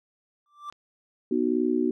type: tone with exponential growth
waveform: triangle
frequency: 1174.7 Hz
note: D6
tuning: in tune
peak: -29 dBFS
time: 0.46-0.7 s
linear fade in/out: 1 ms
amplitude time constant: 51 ms
type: clicks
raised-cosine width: 0.2 ms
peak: -42 / -34 dBFS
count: 2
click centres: 0.688 / 0.725 s
type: chord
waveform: sine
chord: B major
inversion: none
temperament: just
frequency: 246.9 / 308.7 / 370.4 Hz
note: B3 / D#4 / F#4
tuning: 0 / -14 / +2 cents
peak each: -26 dBFS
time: 1.31-1.91 s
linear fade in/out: 5 ms
effects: none